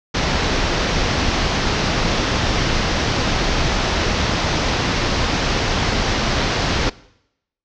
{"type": "low-pass noise", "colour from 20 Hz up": "pink", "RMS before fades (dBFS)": -19, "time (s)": [0.14, 6.9], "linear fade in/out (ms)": 10, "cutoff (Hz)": 6000, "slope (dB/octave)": 48, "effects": ["noise-tail reverb RT60 0.8 s tail -21 dB re dry"]}